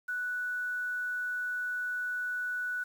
sine tone with quantisation, 1480 Hz, F#6, in tune, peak -31 dBFS, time 0.08-2.84 s, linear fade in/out 10 ms, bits 9, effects none

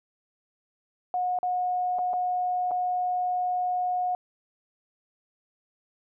sine tone with dropouts, 725 Hz, F#5, 35 cents flat, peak -24 dBFS, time 1.14-4.15 s, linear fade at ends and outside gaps 1 ms, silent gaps 1.388-1.43 / 1.986-1.99 / 2.133-2.137 / 2.71-2.715 s, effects none

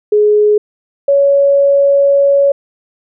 sine tone pair in turn, 419.6 / 560.1 Hz, G#4 / C#5, +18 / +18 cents, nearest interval perfect fourth, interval 500 cents, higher second, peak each -6 dBFS, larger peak neither, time 0.12-0.58 / 1.08-2.52 s, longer second, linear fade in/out 5 ms, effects none

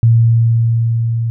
sine tone with level ramp, 115.3 Hz, A#2, 19 cents flat, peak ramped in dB -5 to -14 dBFS, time 0.03-1.3 s, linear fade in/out 0 ms, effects none

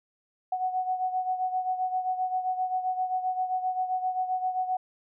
sine beating tone pair, 740 / 747.6 Hz, F#5 / F#5, 0 / +18 cents, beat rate 7.6 Hz, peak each -27 / -33 dBFS, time 0.52-4.77 s, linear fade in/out 5 ms, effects none

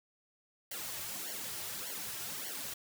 white noise with flanger, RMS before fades -41 dBFS, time 0.71-2.74 s, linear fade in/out 5 ms, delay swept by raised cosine 0.79 to 4.09 ms, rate 1.7 Hz, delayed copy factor -0.9, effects none

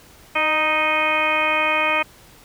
harmonic tone with a mistuned harmonic, 311.1 Hz, D#4, in tune, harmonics 1 / 2 / 3 / 4 / 5 / 6 / 7 / 8 / 10, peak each -33 / -25 / -25 / -24 / -32 / -30 / -25 / -21 / -32 dBFS, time 0.35-2.03 s, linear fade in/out 10 ms, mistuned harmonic 2, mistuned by -25 cents, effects pink hiss -48 dBFS RMS until 2.44 s

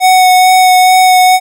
square tone with vibrato, 740 Hz, F#5, in tune, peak -4 dBFS, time 0-1.4 s, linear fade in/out 50 ms, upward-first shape sine, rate 2.3 Hz, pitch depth 11 cents each way, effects none

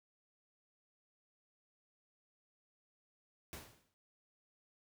pink noise with exponential decay, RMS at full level -45 dBFS, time 3.53-3.94 s, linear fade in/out 0 ms, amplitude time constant 87 ms, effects high-pass 60 Hz 12 dB/octave

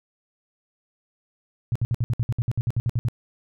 sine tone bursts, 118.1 Hz, A#2, 23 cents sharp, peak -19 dBFS, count 15, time 1.72-3.085 s, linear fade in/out 0 ms, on 35 ms, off 60 ms, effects none

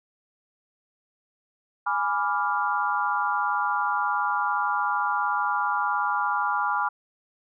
sine chord, G# diminished seventh, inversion none, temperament equal, 830.6 / 987.8 / 1174.7 / 1396.9 Hz, G#5 / B5 / D6 / F6, 0 / 0 / 0 / 0 cents, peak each -28 dBFS, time 1.86-6.89 s, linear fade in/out 10 ms, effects none

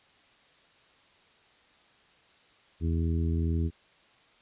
harmonic tone, 82.3 Hz, E2, 2 cents flat, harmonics 1 / 2 / 3 / 4 / 5, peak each -26 / -33 / -35 / -38 / -42 dBFS, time 2.8-3.71 s, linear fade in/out 50 ms, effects white hiss -61 dBFS RMS until 4.41 s + resampled to 8000 Hz

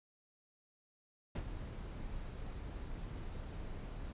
brown noise with ADSR envelope, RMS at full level -35 dBFS, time 1.35-4.13 s, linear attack 9 ms, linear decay 61 ms, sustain -9 dB, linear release 11 ms, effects resampled to 8000 Hz

